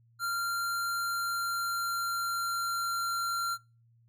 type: tone with pitch glide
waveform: square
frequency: 1384 to 1375.2 Hz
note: F6 to F6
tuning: -16 to -27 cents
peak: -30 dBFS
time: 0.19-3.58 s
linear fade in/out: 50 ms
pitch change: -11 cents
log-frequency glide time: 0.99-3.07 s
effects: noise-tail reverb RT60 0.3 s tail -23 dB re dry + added 116 Hz sine -61 dBFS peak until 4.08 s